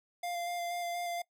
square tone with vibrato, 697 Hz, F5, 4 cents flat, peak -35 dBFS, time 0.23-1.22 s, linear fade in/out 5 ms, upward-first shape square, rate 4.2 Hz, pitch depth 12 cents each way, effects noise-tail reverb RT60 0.1 s tail -21 dB re dry

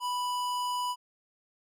sine tone with hard clipping, 987.8 Hz, B5, in tune, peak -31 dBFS, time 0-0.96 s, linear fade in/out 50 ms, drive 18 dB, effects none

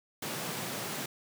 pink high-pass noise, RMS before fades -37 dBFS, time 0.22-1.06 s, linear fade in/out 5 ms, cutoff 120 Hz, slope 48 dB/octave, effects none

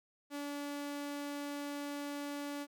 sawtooth tone, 287.5 Hz, D4, 37 cents flat, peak -35 dBFS, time 0.3-2.67 s, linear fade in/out 50 ms, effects none

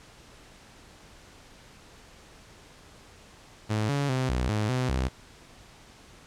sawtooth tone with pitch steps, 107.6 / 141.8 / 129.6 / 62.4 / 106.3 / 127.4 / 64.6 Hz, A2 / C#3 / C3 / B1 / G#2 / C3 / C2, -38 / +40 / -16 / +19 / +41 / -46 / -21 cents, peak -21 dBFS, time 3.69-5.09 s, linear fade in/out 20 ms, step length 200 ms, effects pink hiss -52 dBFS RMS until 6.26 s + low-pass 8000 Hz 12 dB/octave

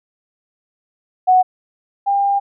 sine tone pair in turn, 740 / 799.6 Hz, F#5 / G5, 0 / +34 cents, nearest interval minor second, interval 134 cents, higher second, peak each -8 / -13 dBFS, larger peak first, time 1.27-1.43 / 2.06-2.4 s, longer second, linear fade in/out 20 ms, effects none

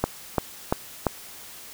click train, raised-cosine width 1 ms, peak -6 dBFS, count 4, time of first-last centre 0.04-1.067 s, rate 2.92 Hz, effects white hiss -43 dBFS RMS until 1.73 s

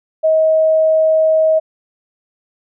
sine tone, 634 Hz, D#5, 32 cents sharp, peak -9 dBFS, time 0.23-1.6 s, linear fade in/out 20 ms, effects none

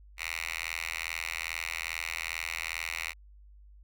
5% pulse tone with high-pass filter, 82.41 Hz, E2, in tune, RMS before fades -36 dBFS, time 0.17-3.14 s, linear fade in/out 50 ms, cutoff 2000 Hz, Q 3.1, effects added 50 Hz sine -51 dBFS peak until 3.83 s

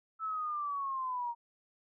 sine linear sweep, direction down, 1319 to 932.3 Hz, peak -33 dBFS, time 0.19-1.35 s, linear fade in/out 50 ms, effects none

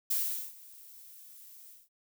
violet noise with ADSR envelope, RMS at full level -29 dBFS, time 0.1-1.89 s, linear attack 10 ms, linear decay 410 ms, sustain -23 dB, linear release 190 ms, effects none

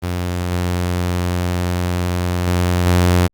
sawtooth tone with level steps, 88.9 Hz, F2, 31 cents sharp, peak -15 / -13 / -10 / -7 dBFS, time 0.02-3.28 s, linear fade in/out 20 ms, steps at 0.51 / 2.47 / 2.86 s, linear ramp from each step 2 ms, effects Opus 24 kbps

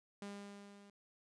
sawtooth tone with level ramp, 201.7 Hz, G3, 50 cents sharp, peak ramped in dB -40 to -55 dBFS, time 0.22-0.9 s, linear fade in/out 2 ms, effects resampled to 22050 Hz + 13-bit

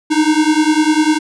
square beating tone pair, 304 / 314 Hz, D#4 / D#4, -40 / +16 cents, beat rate 10 Hz, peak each -14 dBFS, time 0.1-1.19 s, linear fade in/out 20 ms, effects resampled to 22050 Hz

